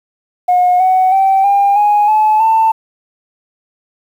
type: tone with pitch steps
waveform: sine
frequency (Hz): 721 / 746.9 / 773.6 / 801.4 / 830.1 / 859.9 / 890.7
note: F#5 / F#5 / G5 / G5 / G#5 / A5 / A5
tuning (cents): -45 / +16 / -23 / +38 / -1 / -40 / +21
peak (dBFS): -6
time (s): 0.48-2.72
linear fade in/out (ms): 10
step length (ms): 320
effects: tanh soft clip ceiling -4 dBFS + 7-bit